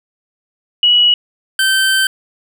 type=tone pair in turn; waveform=sine / 25% pulse; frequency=2926 / 1550 Hz; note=F#7 / G6; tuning=-20 / -20 cents; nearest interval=major seventh; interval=1100 cents; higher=first; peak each=-7 dBFS; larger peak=neither; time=0.83-1.14 / 1.59-2.07 s; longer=second; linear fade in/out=2 ms; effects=none